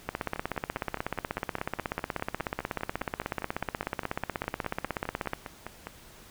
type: two click trains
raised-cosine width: 0.5 ms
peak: -14 / -21 dBFS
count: 87 / 28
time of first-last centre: 0.09-5.334 / 0.36-5.87 s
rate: 16.4 / 4.9 Hz
effects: pink hiss -52 dBFS RMS until 6.3 s